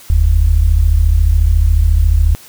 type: tone pair together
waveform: sine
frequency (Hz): 43.65 / 77.78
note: F1 / D#2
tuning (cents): 0 / 0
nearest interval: minor seventh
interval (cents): 1000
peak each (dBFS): -10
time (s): 0.1-2.35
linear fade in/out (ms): 0
effects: white hiss -39 dBFS RMS until 2.48 s